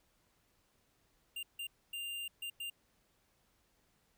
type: tone bursts at uneven times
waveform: square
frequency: 2794 Hz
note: F7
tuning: in tune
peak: -40 dBFS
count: 5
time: 1.36-1.43 / 1.59-1.67 / 1.93-2.28 / 2.42-2.5 / 2.6-2.7 s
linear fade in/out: 5 ms
effects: pink hiss -74 dBFS RMS until 4.17 s